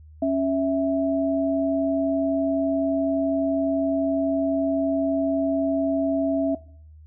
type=tone pair together; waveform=sine; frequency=275.8 / 656 Hz; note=C#4 / E5; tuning=-9 / -9 cents; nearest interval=octave + minor third; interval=1500 cents; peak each=-22 dBFS; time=0.22-6.55 s; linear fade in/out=5 ms; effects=noise-tail reverb RT60 0.5 s tail -19 dB re dry + added 77 Hz sine -44 dBFS peak until 7.06 s